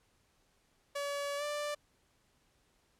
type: tone with pitch glide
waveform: sawtooth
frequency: 569 to 589.1 Hz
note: C#5 to D5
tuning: +45 to +5 cents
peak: -31 dBFS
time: 0.95-1.75 s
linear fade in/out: 10 ms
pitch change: +60 cents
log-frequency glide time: 1.37-1.43 s
effects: pink hiss -72 dBFS RMS until 2.99 s + low-pass 11000 Hz 12 dB/octave